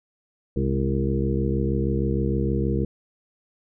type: harmonic tone with a mistuned harmonic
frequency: 66.4 Hz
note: C2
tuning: 26 cents sharp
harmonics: 1 / 2 / 3 / 4 / 5 / 6 / 7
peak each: -26 / -26 / -27 / -37 / -29 / -31 / -31 dBFS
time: 0.56-2.85 s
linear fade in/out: 5 ms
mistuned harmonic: 3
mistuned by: +65 cents
effects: none